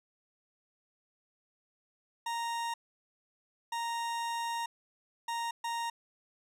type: tone bursts at uneven times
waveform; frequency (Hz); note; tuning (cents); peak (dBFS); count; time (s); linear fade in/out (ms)
40% pulse; 931; A#5; -2; -32; 4; 2.26-2.74 / 3.72-4.66 / 5.28-5.51 / 5.64-5.9; 5
effects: low-pass 11000 Hz 12 dB/octave